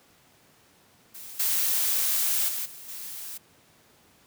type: noise with level steps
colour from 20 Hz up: blue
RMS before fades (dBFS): -42 / -25 / -31 / -44 / -38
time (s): 1.14-3.38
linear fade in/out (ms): 10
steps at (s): 1.39 / 2.48 / 2.65 / 2.88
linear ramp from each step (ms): 10
effects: pink hiss -59 dBFS RMS until 4.26 s + high-pass 100 Hz 12 dB/octave